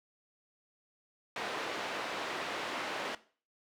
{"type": "band-pass noise", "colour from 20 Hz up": "pink", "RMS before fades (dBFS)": -38, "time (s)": [1.36, 3.15], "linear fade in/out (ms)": 2, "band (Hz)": [430, 3200], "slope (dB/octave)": 12, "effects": ["noise-tail reverb RT60 0.4 s tail -17 dB re dry"]}